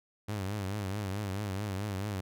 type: tone with vibrato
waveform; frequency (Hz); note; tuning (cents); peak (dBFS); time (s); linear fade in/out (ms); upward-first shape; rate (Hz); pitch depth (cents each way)
sawtooth; 100; G2; +35; -29; 0.28-2.21; 10; triangle; 4.6; 130
effects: none